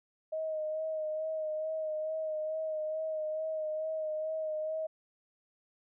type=tone with vibrato; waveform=sine; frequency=626 Hz; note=D#5; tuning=10 cents sharp; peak=-32 dBFS; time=0.32-4.87 s; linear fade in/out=10 ms; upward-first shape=sine; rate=2.3 Hz; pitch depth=26 cents each way; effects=none